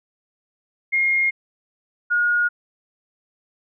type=tone pair in turn; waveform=sine; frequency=2137 / 1437.4 Hz; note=C7 / F6; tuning=+36 / +49 cents; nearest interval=perfect fifth; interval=687 cents; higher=first; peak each=-16 dBFS; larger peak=neither; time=0.92-1.31 / 2.1-2.49 s; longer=neither; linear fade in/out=20 ms; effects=none